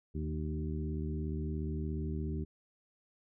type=harmonic tone with a mistuned harmonic; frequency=77.1 Hz; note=D#2; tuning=15 cents flat; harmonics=1 / 2 / 3 / 4 / 5; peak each=-36 / -39 / -42 / -44 / -45 dBFS; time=0.14-2.45 s; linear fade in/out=20 ms; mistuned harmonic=3; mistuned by=-26 cents; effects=none